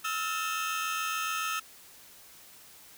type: tone cluster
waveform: 30% pulse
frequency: 1295 / 1382 / 1784 / 3127 Hz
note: E6 / F6 / A6 / G7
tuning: -31 / -19 / +23 / -5 cents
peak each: -29 / -36 / -38 / -38 dBFS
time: 0.04-1.6 s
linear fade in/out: 10 ms
effects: white hiss -53 dBFS RMS until 2.97 s